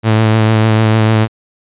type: tone with vibrato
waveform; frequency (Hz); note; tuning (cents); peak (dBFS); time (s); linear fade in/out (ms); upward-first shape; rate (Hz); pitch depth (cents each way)
sawtooth; 110; A2; 0; -4; 0.03-1.28; 50; sine; 6.7; 23
effects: resampled to 8000 Hz